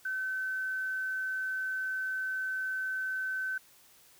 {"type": "tone with quantisation", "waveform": "sine", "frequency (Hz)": 1528, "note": "G6", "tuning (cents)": -45, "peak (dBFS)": -31, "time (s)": [0.05, 3.58], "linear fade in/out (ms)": 5, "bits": 10, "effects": ["white hiss -60 dBFS RMS until 4.19 s"]}